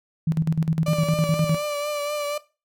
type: tone with tremolo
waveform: sine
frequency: 160.2 Hz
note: E3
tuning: 49 cents flat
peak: -17 dBFS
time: 0.27-1.56 s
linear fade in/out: 5 ms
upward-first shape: square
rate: 9.8 Hz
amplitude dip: 75%
type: tone with vibrato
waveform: 35% pulse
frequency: 587.3 Hz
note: D5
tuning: in tune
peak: -23 dBFS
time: 0.86-2.38 s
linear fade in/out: 5 ms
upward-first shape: triangle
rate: 4.1 Hz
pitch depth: 35 cents each way
effects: noise-tail reverb RT60 0.3 s tail -18 dB re dry